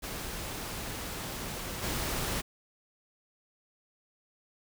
pink noise with level steps, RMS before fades -38 / -33 dBFS, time 0.02-2.42 s, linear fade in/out 20 ms, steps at 1.82 s, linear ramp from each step 20 ms, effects none

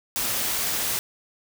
white noise, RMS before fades -26 dBFS, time 0.16-0.99 s, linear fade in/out 0 ms, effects none

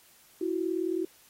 sine tone pair together, 330.8 / 370 Hz, E4 / F#4, +6 / 0 cents, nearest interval major second, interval 194 cents, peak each -30 / -30 dBFS, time 0.41-1.05 s, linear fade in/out 5 ms, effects white hiss -59 dBFS RMS until 1.29 s + AAC 48 kbps

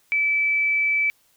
sine tone, 2310 Hz, D7, 29 cents flat, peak -18 dBFS, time 0.12-1.1 s, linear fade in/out 0 ms, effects white hiss -62 dBFS RMS until 1.36 s

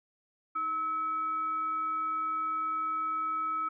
sine tone with frequency modulation, 1295 Hz, E6, 31 cents flat, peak -29 dBFS, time 0.55-3.69 s, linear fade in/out 10 ms, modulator 982 Hz, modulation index 0.22, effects none

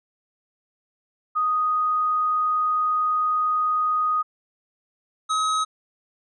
sine / square tone pair in turn, 1244.5 / 1272.9 Hz, D#6 / D#6, 0 / +39 cents, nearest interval unison, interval 39 cents, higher second, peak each -19 / -21 dBFS, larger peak first, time 1.35-4.23 / 5.29-5.65 s, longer first, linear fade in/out 20 ms, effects resampled to 22050 Hz

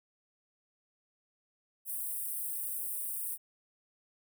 white high-pass noise, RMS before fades -37 dBFS, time 1.85-3.38 s, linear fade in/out 50 ms, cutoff 8400 Hz, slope 96 dB/octave, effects none

